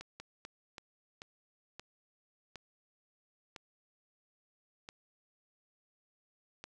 slowing click train, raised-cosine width 0.2 ms, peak -28 dBFS, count 10, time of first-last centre 0.01-6.64 s, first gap 190 ms, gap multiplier 1.32, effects none

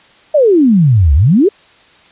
sine exponential two-way sweep, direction down then up, 637 to 66.1 to 441.8 Hz, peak -5 dBFS, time 0.34-1.49 s, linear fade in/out 10 ms, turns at 1.14 s, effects white hiss -45 dBFS RMS until 2.11 s + resampled to 8000 Hz

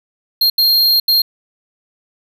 square tone bursts at uneven times, 4213 Hz, C8, 11 cents sharp, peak -10 dBFS, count 3, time 0.41-0.5 / 0.58-1 / 1.08-1.22 s, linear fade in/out 5 ms, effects none

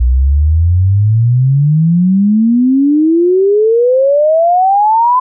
sine exponential sweep, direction up, 59.2 to 1024 Hz, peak -6 dBFS, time 0-5.2 s, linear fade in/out 10 ms, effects none

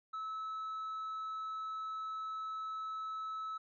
sine tone with tanh clipping, 1300 Hz, E6, 24 cents flat, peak -39 dBFS, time 0.13-3.58 s, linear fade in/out 10 ms, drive 2 dB, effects none

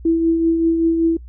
sine tone with tremolo, 329.8 Hz, E4, 1 cent sharp, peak -11 dBFS, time 0.05-1.17 s, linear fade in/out 5 ms, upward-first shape triangle, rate 5.2 Hz, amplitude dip 45%, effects noise-tail reverb RT60 0.1 s tail -24 dB re dry + added 60 Hz sine -34 dBFS peak until 1.28 s

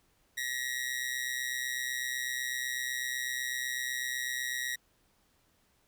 sawtooth tone with amplitude modulation, 1900 Hz, A#6, 33 cents sharp, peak -26 dBFS, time 0.37-4.76 s, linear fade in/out 10 ms, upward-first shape sine, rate 128 Hz, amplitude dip 70%, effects pink hiss -70 dBFS RMS until 5.87 s

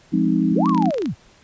sine chord, F minor seventh, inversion none, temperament equal, 174.61 / 207.7 / 261.6 / 311.1 Hz, F3 / Ab3 / C4 / Eb4, 0 / 0 / 0 / 0 cents, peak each -21 dBFS, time 0.12-0.91 s, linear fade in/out 20 ms
sine linear two-way sweep, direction up then down, 46.25 to 1170 to 66.8 Hz, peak -20 dBFS, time 0.51-1.15 s, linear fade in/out 50 ms, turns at 0.68 s
clicks, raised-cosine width 0.2 ms, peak -16 dBFS, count 11, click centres 0.658 / 0.694 / 0.747 / 0.778 / 0.824 / 0.857 / 0.907 / 0.943 / 0.983 / 1.021 / 1.058 s
effects pink hiss -52 dBFS RMS until 1.43 s + resampled to 16000 Hz

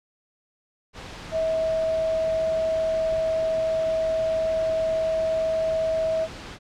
sine tone in noise, 644 Hz, E5, 41 cents flat, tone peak -21 dBFS, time 1.31-6.28 s, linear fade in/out 50 ms, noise pink, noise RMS -38 dBFS, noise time 0.93-6.59 s, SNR +14 dB, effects low-pass 5000 Hz 12 dB/octave

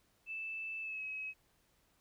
sine tone with pitch glide, 2637 to 2557 Hz, E7 to D#7, 0 to +47 cents, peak -39 dBFS, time 0.26-1.34 s, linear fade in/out 50 ms, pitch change -53 cents, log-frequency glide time 0.81-1.03 s, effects pink hiss -73 dBFS RMS until 2 s

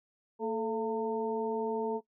harmonic tone with a mistuned harmonic, 226.6 Hz, A#3, 49 cents flat, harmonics 1 / 2 / 3 / 4, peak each -37 / -31 / -43 / -36 dBFS, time 0.39-2.01 s, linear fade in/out 50 ms, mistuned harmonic 2, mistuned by -58 cents, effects noise-tail reverb RT60 0.1 s tail -19 dB re dry

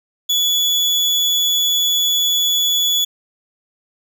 35% pulse tone, 3418 Hz, G#7, 49 cents sharp, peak -12 dBFS, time 0.29-3.05 s, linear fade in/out 10 ms, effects none

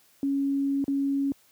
sine tone with dropouts, 277.2 Hz, C#4, in tune, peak -23 dBFS, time 0.23-1.32 s, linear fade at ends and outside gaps 1 ms, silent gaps 0.842-0.88 s, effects white hiss -61 dBFS RMS until 1.51 s + high-pass 60 Hz 12 dB/octave

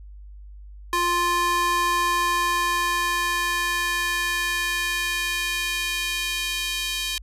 square tone with high-pass filter sweep, 349.2 Hz, F4, in tune, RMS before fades -24 dBFS, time 0.93-7.18 s, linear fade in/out 0 ms, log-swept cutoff 800 to 3100 Hz, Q 1.7, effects added 50 Hz sine -39 dBFS peak until 7.22 s + resampled to 32000 Hz

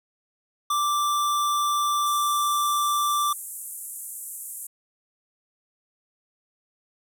square tone, 1174.7 Hz, D6, in tune, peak -22 dBFS, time 0.7-3.33 s, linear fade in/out 5 ms
white band-pass noise, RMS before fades -37 dBFS, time 2.06-4.67 s, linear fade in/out 5 ms, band 7700 to 13000 Hz, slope 48 dB/octave
effects none

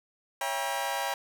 sawtooth chord, C# diminished seventh, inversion none, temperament just, 554.4 / 665.2 / 798.3 / 957.9 Hz, C#5 / E5 / G5 / Bb5, 0 / +16 / +31 / +47 cents, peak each -33 / -34 / -29 / -30 dBFS, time 0.41-1.14 s, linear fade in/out 2 ms, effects none

